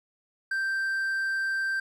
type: tone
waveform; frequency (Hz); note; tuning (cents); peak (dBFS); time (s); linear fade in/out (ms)
triangle; 1568; G6; 0; -24; 0.51-1.8; 5
effects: none